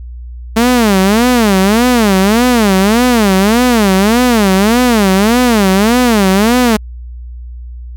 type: tone with vibrato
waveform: sawtooth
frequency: 217.4 Hz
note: A3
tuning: 21 cents flat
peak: -3 dBFS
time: 0.56-6.77 s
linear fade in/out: 10 ms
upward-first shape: sine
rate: 1.7 Hz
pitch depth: 250 cents each way
effects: added 60 Hz sine -24 dBFS peak until 7.96 s